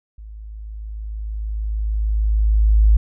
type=tone with level ramp; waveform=sine; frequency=53.3 Hz; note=G#1; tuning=46 cents sharp; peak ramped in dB=-34 to -8 dBFS; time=0.18-2.97 s; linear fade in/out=5 ms; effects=none